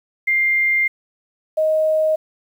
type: tone pair in turn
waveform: sine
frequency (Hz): 2100 / 626.1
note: C7 / D#5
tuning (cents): +6 / +11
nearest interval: octave + major sixth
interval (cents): 2095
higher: first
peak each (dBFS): -14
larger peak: neither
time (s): 0.27-0.88 / 1.57-2.16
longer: first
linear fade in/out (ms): 10
effects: 8-bit